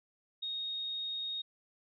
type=tone; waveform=sine; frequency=3729 Hz; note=A#7; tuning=in tune; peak=-35 dBFS; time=0.42-1.42 s; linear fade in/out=10 ms; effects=none